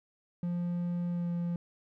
triangle tone with pitch glide, 174.61 to 172.7 Hz, F3 to F3, 0 to -19 cents, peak -28 dBFS, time 0.43-1.56 s, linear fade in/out 2 ms, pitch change -19 cents, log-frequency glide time 1.1-1.3 s, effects none

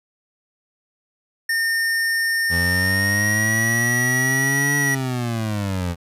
square tone with pitch glide, 1820 to 1926 Hz, A#6 to B6, -42 to -44 cents, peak -19 dBFS, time 1.49-4.95 s, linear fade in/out 5 ms, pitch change +98 cents, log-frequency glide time 2.77-3.55 s
25% pulse linear two-way sweep, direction up then down, 83.9 to 144 to 83.9 Hz, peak -18 dBFS, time 2.49-5.96 s, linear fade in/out 50 ms, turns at 4.77 s
effects resampled to 32000 Hz + 9-bit

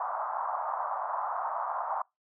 white band-pass noise, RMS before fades -33 dBFS, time 0-2.02 s, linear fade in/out 5 ms, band 680 to 1200 Hz, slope 48 dB/octave, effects noise-tail reverb RT60 0.2 s tail -25 dB re dry

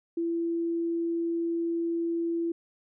sine tone, 336 Hz, E4, 33 cents sharp, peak -26 dBFS, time 0.17-2.52 s, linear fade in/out 5 ms, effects none

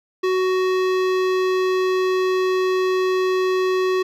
sine tone with hard clipping, 372.2 Hz, F#4, 10 cents sharp, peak -19 dBFS, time 0.23-4.03 s, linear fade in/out 10 ms, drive 18 dB, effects none

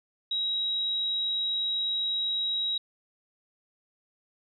sine tone, 3837 Hz, A#7, 49 cents sharp, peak -26 dBFS, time 0.31-2.78 s, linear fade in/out 5 ms, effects none

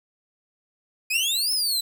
sawtooth exponential two-way sweep, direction up then down, 2436 to 5300 to 3944 Hz, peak -19 dBFS, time 1.1-1.81 s, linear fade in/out 10 ms, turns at 1.52 s
square tone with exponential decay, 2730 Hz, F7, 40 cents flat, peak -25 dBFS, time 1.14-1.65 s, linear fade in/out 5 ms, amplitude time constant 110 ms
effects none

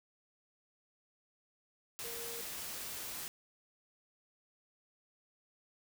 sine tone in noise, 466.2 Hz, A#4, in tune, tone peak -47 dBFS, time 2.04-2.41 s, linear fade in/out 0 ms, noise white, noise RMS -43 dBFS, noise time 1.99-3.28 s, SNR -7 dB, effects none

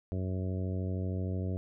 harmonic tone, 93.1 Hz, F#2, 11 cents sharp, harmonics 1 / 2 / 3 / 4 / 5 / 6 / 7, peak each -32 / -38 / -42 / -44 / -46 / -48 / -49 dBFS, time 0.12-1.57 s, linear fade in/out 0 ms, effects none

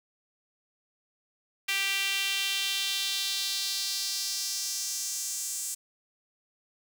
sawtooth tone with high-pass filter sweep, 392 Hz, G4, in tune, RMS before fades -31 dBFS, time 1.68-5.75 s, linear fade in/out 10 ms, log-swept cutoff 2400 to 7600 Hz, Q 2.5, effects none

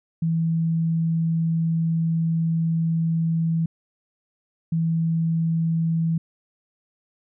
sine tone pair in turn, 164 / 164 Hz, E3 / E3, -9 / -9 cents, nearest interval unison, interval 0 cents, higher neither, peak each -19 dBFS, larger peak neither, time 0.22-3.66 / 4.72-6.18 s, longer first, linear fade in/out 5 ms, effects none

